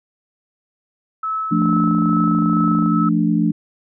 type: tone with tremolo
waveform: sine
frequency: 1300 Hz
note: E6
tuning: 24 cents flat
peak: -19 dBFS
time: 1.23-3.09 s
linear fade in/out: 5 ms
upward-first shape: sine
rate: 2.3 Hz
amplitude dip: 35%
type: chord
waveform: sine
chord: D minor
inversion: first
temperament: equal with one note detuned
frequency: 171.81 / 220 / 293.7 Hz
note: F3 / A3 / D4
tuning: -28 / 0 / 0 cents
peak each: -18 / -18 / -19 dBFS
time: 1.51-3.52 s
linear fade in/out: 10 ms
type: click train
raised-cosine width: 1 ms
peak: -22 dBFS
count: 35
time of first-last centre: 1.62-2.861 s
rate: 27.4 Hz
effects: none